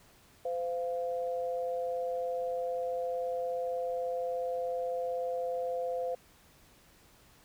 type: tone pair together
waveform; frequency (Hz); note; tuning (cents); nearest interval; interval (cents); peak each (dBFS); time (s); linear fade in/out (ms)
sine; 512 / 694.5; C5 / F5; -38 / -10; perfect fourth; 528; -32 / -37; 0.45-6.15; 5
effects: pink hiss -61 dBFS RMS until 7.44 s